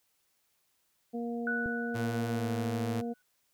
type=harmonic tone; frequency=235.5 Hz; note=A#3; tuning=18 cents sharp; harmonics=1 / 2 / 3; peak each=-34 / -38 / -43 dBFS; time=1.13-3.14 s; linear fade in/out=20 ms
type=tone with exponential decay; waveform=sine; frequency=1480 Hz; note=F#6; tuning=in tune; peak=-29 dBFS; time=1.47-3.22 s; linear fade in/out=2 ms; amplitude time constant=380 ms
type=click; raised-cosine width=3 ms; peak=-25 dBFS; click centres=1.66 s
type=tone with pitch glide; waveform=sawtooth; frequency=114.4 to 111.14 Hz; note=A#2 to A2; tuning=-32 to +18 cents; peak=-29 dBFS; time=1.94-3.02 s; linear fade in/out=20 ms; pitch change=-50 cents; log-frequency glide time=2.32-2.47 s
effects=white hiss -74 dBFS RMS until 3.53 s